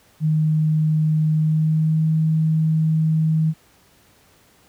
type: tone with pitch glide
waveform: sine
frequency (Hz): 155.56 to 158.28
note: D#3 to D#3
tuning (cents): 0 to +30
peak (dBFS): -15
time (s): 0.2-3.54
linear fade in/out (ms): 50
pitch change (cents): +30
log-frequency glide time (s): 1.33-2.06
effects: pink hiss -55 dBFS RMS until 4.68 s + high-pass 60 Hz 12 dB/octave